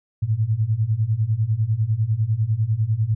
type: beating tone pair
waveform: sine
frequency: 104.6 / 114.6 Hz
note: G#2 / A#2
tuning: +13 / -29 cents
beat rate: 10 Hz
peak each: -22 / -20 dBFS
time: 0.22-3.15 s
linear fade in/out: 10 ms
effects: none